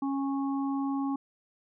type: harmonic tone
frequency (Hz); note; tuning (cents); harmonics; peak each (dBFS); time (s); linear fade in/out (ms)
274.9; C#4; -14; 1 / 3 / 4; -28 / -38 / -40; 0.02-1.16; 5
effects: none